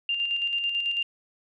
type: tone with tremolo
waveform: sine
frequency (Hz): 2794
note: F7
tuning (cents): 0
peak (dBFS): -23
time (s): 0.09-1.03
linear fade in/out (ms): 2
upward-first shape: square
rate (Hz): 9.1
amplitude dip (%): 40
effects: none